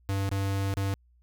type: tone with dropouts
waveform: square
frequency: 98 Hz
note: G2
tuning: in tune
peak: -27 dBFS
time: 0.09-0.94 s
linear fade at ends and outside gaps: 0 ms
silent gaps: 0.291-0.315 / 0.739-0.77 s
effects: added 60 Hz sine -59 dBFS peak until 1.22 s